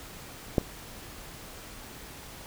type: clicks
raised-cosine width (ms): 2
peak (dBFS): -8 / -30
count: 2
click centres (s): 0.582 / 0.614
effects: pink hiss -45 dBFS RMS until 2.46 s